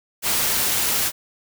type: noise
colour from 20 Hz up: white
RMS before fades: -21 dBFS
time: 0.22-1.12 s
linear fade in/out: 50 ms
effects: none